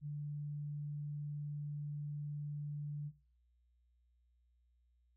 sine tone, 146.83 Hz, D3, in tune, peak -39 dBFS, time 0.01-3.12 s, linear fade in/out 50 ms, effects noise-tail reverb RT60 0.4 s tail -19 dB re dry + added 60 Hz sine -70 dBFS peak until 5.16 s

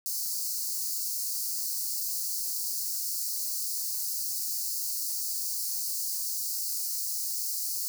white high-pass noise, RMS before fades -32 dBFS, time 0.06-7.88 s, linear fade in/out 0 ms, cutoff 4300 Hz, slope 96 dB/octave, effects none

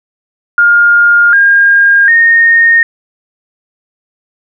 sine tone with pitch steps, 1414 / 1614.9 / 1844.4 Hz, F6 / G#6 / A#6, +21 / -49 / -19 cents, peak -3 dBFS, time 0.58-2.83 s, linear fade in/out 2 ms, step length 750 ms, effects none

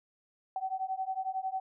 sine beating tone pair, 755 / 766 Hz, F#5 / G5, +35 / -40 cents, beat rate 11 Hz, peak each -35 / -35 dBFS, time 0.56-1.6 s, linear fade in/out 2 ms, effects none

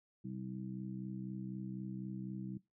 harmonic tone, 64 Hz, C2, 38 cents flat, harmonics 2 / 3 / 4 / 5, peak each -46 / -43 / -55 / -49 dBFS, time 0.24-2.58 s, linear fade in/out 10 ms, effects noise-tail reverb RT60 0.2 s tail -20 dB re dry

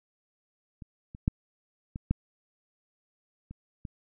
clicks, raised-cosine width 5 ms, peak -30 / -30 / -11 / -23 / -12 / -30 / -25 dBFS, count 7, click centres 0.822 / 1.149 / 1.279 / 1.959 / 2.11 / 3.51 / 3.852 s, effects none

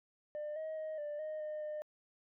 sine tone with pitch steps, 599 / 631 / 626 / 591 / 619 / 610 / 606 Hz, D5 / D#5 / D#5 / D5 / D#5 / D#5 / D#5, +34 / +24 / +10 / +11 / -9 / -34 / -46 cents, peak -36 dBFS, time 0.35-1.82 s, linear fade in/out 0 ms, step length 210 ms, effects tanh soft clip ceiling -37 dBFS

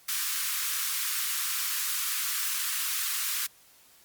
white high-pass noise, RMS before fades -30 dBFS, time 0.08-3.47 s, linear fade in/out 10 ms, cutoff 1100 Hz, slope 48 dB/octave, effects white hiss -58 dBFS RMS until 4.04 s + Opus 48 kbps

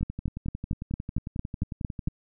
two click trains, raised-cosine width 5 ms, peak -21 / -15 dBFS, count 24 / 10, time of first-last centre 0.01-2.082 / 0.03-2.075 s, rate 11.1 / 4.4 Hz, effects none

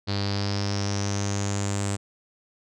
sawtooth tone with low-pass filter sweep, 100.1 Hz, G2, 37 cents sharp, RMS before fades -27 dBFS, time 0.07-1.97 s, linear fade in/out 20 ms, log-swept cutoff 4400 to 7900 Hz, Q 6.9, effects none

